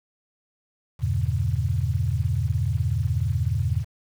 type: chord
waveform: sine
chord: E diminished seventh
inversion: none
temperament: just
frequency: 82.41 / 98.89 / 118.67 / 142.4 Hz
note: E2 / G2 / Bb2 / Db3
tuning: 0 / +16 / +31 / +47 cents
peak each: -26 / -26 / -26 / -29 dBFS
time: 0.99-3.85 s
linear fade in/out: 50 ms
effects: 8-bit